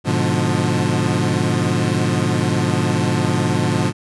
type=chord; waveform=25% pulse; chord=G# diminished seventh; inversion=none; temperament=equal with one note detuned; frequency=103.83 / 123.47 / 146.83 / 176.13 Hz; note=G#2 / B2 / D3 / F3; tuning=0 / 0 / 0 / +15 cents; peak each=-18 dBFS; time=0.04-3.93 s; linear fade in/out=50 ms; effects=resampled to 24000 Hz